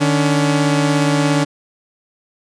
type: tone pair together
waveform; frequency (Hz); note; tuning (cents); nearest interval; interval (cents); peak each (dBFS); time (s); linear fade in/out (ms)
sawtooth; 150 / 282.9; D3 / C#4; +37 / +35; major seventh; 1098; -12; 0-1.45; 20
effects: resampled to 22050 Hz